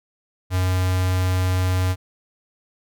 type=tone with notch filter; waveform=square; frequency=92.2 Hz; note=F#2; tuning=6 cents flat; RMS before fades=-20 dBFS; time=0.5-1.96 s; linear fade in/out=50 ms; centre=350 Hz; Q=1.3; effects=none